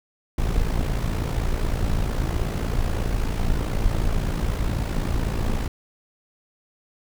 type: noise with amplitude modulation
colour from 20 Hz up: brown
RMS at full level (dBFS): -20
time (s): 0.38-5.68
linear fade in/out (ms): 5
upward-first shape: sine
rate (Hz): 56.1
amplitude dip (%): 65
effects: none